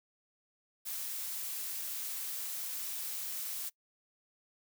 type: noise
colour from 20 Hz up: blue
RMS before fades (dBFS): -39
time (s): 0.85-3.7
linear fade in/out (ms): 20
effects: noise-tail reverb RT60 0.1 s tail -23 dB re dry